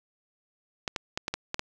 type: clicks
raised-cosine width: 0.2 ms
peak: -12 dBFS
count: 7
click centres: 0.878 / 0.962 / 1.175 / 1.281 / 1.34 / 1.544 / 1.594 s
effects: none